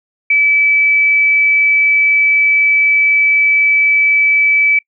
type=tone; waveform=sine; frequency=2302 Hz; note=D7; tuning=35 cents flat; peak=-8 dBFS; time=0.3-4.79 s; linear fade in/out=5 ms; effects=noise-tail reverb RT60 0.1 s tail -25 dB re dry